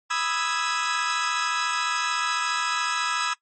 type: chord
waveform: sawtooth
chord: E major seventh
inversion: second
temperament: equal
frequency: 987.8 / 1244.5 / 1318.5 / 1661.2 Hz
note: B5 / D#6 / E6 / G#6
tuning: 0 / 0 / 0 / 0 cents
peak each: -27 / -26 / -24 / -25 dBFS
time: 0.1-3.34 s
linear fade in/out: 10 ms
effects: noise-tail reverb RT60 0.1 s tail -21 dB re dry + MP3 32 kbps

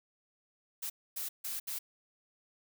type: noise bursts at uneven times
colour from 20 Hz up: blue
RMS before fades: -38 dBFS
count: 4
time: 0.82-0.9 / 1.16-1.29 / 1.44-1.6 / 1.67-1.79 s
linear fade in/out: 10 ms
effects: none

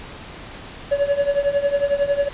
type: tone with tremolo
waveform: triangle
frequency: 567 Hz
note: C#5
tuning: 39 cents sharp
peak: -11 dBFS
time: 0.91-2.29 s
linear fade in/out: 10 ms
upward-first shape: triangle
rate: 11 Hz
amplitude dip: 90%
effects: pink hiss -37 dBFS RMS until 2.33 s + resampled to 8000 Hz

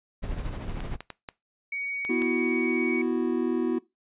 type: noise with tremolo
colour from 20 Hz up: brown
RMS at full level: -30 dBFS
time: 0.22-0.97 s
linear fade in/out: 20 ms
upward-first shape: sine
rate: 13 Hz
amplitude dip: 50%
type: clicks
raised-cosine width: 0.3 ms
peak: -21 dBFS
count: 6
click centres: 0.805 / 1.006 / 1.103 / 1.288 / 2.05 / 2.22 s
type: tone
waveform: sine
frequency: 2246 Hz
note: C#7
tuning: 22 cents sharp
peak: -29 dBFS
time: 1.72-3.02 s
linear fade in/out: 5 ms
type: chord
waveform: triangle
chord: B suspended fourth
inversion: none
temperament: equal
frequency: 246.9 / 329.6 / 370 Hz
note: B3 / E4 / F#4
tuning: 0 / 0 / 0 cents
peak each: -26 dBFS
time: 2.09-3.79 s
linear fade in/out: 10 ms
effects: noise-tail reverb RT60 0.2 s tail -20 dB re dry + resampled to 8000 Hz

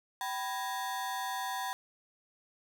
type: ring-modulated tone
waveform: 35% pulse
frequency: 880 Hz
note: A5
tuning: in tune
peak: -29 dBFS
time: 0.21-1.73 s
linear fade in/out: 0 ms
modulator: 110 Hz
effects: none

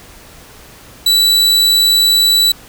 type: tone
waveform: 40% pulse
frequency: 3950 Hz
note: B7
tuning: in tune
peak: -7 dBFS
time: 1.06-2.52 s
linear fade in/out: 5 ms
effects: pink hiss -39 dBFS RMS until 2.68 s

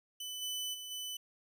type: tone with level steps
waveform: sawtooth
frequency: 3000 Hz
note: F#7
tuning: 23 cents sharp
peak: -37 / -33 / -40 / -36 dBFS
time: 0.2-1.17 s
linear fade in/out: 5 ms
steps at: 0.41 / 0.73 / 0.9 s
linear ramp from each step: 20 ms
effects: none

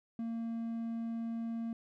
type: tone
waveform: triangle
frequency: 229.3 Hz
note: A#3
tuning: 28 cents flat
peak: -33 dBFS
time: 0.19-1.73 s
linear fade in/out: 2 ms
effects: none

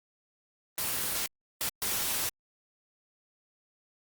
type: noise bursts at uneven times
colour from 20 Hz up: white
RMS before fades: -31 dBFS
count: 3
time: 0.78-1.26 / 1.61-1.69 / 1.82-2.29 s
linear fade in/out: 0 ms
effects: Opus 24 kbps

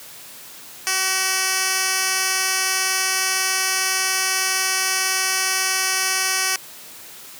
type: tone with band-pass filter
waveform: 10% pulse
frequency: 378.2 Hz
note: F#4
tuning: 38 cents sharp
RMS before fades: -21 dBFS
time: 0.87-6.56 s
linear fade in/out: 0 ms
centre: 6800 Hz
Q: 0.74
effects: white hiss -40 dBFS RMS until 7.39 s + high-pass 100 Hz 12 dB/octave

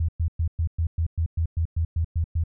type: tone bursts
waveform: sine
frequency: 82.2 Hz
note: E2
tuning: 4 cents flat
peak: -20 dBFS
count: 13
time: 0-2.438 s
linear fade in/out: 5 ms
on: 86 ms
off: 110 ms
effects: none

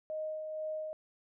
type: tone with tremolo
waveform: sine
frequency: 622.3 Hz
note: D#5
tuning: in tune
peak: -34 dBFS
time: 0.1-0.93 s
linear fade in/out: 0 ms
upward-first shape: sine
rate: 2.1 Hz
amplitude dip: 35%
effects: none

